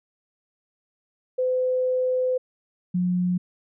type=tone pair in turn; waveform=sine; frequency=509 / 179.63 Hz; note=C5 / F3; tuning=-48 / +49 cents; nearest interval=octave + tritone; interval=1803 cents; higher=first; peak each=-20 dBFS; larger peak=neither; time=1.38-2.38 / 2.94-3.38 s; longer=first; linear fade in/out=10 ms; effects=none